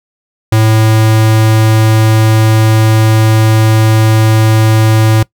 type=tone; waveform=square; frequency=110 Hz; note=A2; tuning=in tune; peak=-6 dBFS; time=0.52-5.23 s; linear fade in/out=5 ms; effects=noise-tail reverb RT60 0.1 s tail -22 dB re dry